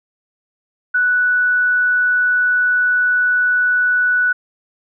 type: tone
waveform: sine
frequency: 1480 Hz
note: F#6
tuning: in tune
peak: -12 dBFS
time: 0.94-4.33 s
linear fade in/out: 10 ms
effects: none